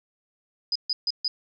sine tone bursts, 4978 Hz, D#8, in tune, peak -22 dBFS, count 4, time 0.72-1.28 s, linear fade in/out 2 ms, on 35 ms, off 140 ms, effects none

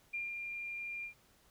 sine tone with ADSR envelope, 2396 Hz, D7, 34 cents sharp, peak -35 dBFS, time 0.13-1.14 s, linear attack 14 ms, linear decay 170 ms, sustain -4 dB, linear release 100 ms, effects pink hiss -67 dBFS RMS until 1.5 s

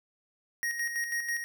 square tone with tremolo, 1877 Hz, A#6, 11 cents sharp, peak -29 dBFS, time 0.63-1.44 s, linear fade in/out 0 ms, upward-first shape square, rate 6.1 Hz, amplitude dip 50%, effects none

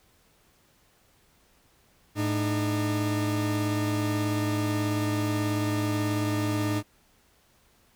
40% pulse tone pair together, 107.09 / 302.9 Hz, A2 / D#4, -46 / -46 cents, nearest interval octave + tritone, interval 1800 cents, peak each -27 dBFS, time 2.15-6.83 s, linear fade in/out 50 ms, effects pink hiss -63 dBFS RMS until 7.95 s

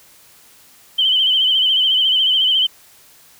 sine tone with vibrato, 3073 Hz, G7, 35 cents flat, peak -12 dBFS, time 0.98-2.67 s, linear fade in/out 10 ms, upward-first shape sine, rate 14 Hz, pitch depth 60 cents each way, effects white hiss -48 dBFS RMS until 3.39 s

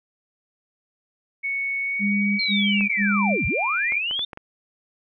sine tone with pitch glide, 2217 to 2390 Hz, C#7 to D7, 0 to +30 cents, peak -23 dBFS, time 1.43-3.99 s, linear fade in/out 20 ms, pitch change +130 cents, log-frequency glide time 1.81-3.64 s
sine tone bursts, 202.5 Hz, G#3, 43 cents flat, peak -20 dBFS, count 3, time 1.99-3.378 s, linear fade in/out 50 ms, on 410 ms, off 79 ms
sine linear two-way sweep, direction down then up, 4280 to 53.5 to 3631 Hz, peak -23 dBFS, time 2.39-4.25 s, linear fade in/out 5 ms, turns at 3.46 s
clicks, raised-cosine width 0.5 ms, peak -21 dBFS, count 6, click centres 2.809 / 3.922 / 4.111 / 4.193 / 4.332 / 4.374 s
effects none

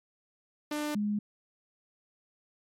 sawtooth / sine tone pair in turn, 298.3 / 207.9 Hz, D4 / G#3, +27 / +2 cents, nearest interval tritone, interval 625 cents, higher first, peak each -27 dBFS, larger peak neither, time 0.71-0.95 / 0.95-1.19 s, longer neither, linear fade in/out 5 ms, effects MP3 64 kbps

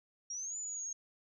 sine exponential two-way sweep, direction up then down, 5588 to 7040 to 6480 Hz, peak -38 dBFS, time 0.3-0.93 s, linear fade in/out 5 ms, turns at 0.57 s, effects none

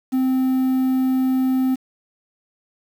triangle tone with quantisation, 260 Hz, C4, 11 cents flat, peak -14 dBFS, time 0.12-1.76 s, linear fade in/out 20 ms, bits 7, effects none

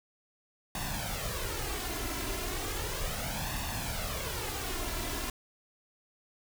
pink noise with flanger, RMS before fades -35 dBFS, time 0.75-5.3 s, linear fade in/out 2 ms, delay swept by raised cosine 1.1 to 3 ms, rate 0.35 Hz, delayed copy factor +0.65, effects none

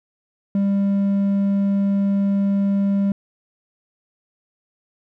sine tone with hard clipping, 198.5 Hz, G3, 22 cents sharp, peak -17 dBFS, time 0.55-3.12 s, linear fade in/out 2 ms, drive 3 dB, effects none

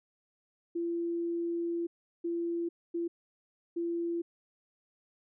sine tone bursts at uneven times, 340 Hz, F4, 46 cents flat, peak -30 dBFS, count 4, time 0.75-1.87 / 2.24-2.69 / 2.94-3.08 / 3.76-4.22 s, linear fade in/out 10 ms, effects none

